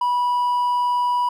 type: tone with hard clipping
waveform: triangle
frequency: 979 Hz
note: B5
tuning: 15 cents flat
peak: -18 dBFS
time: 0.01-1.29 s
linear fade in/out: 5 ms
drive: 5 dB
effects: none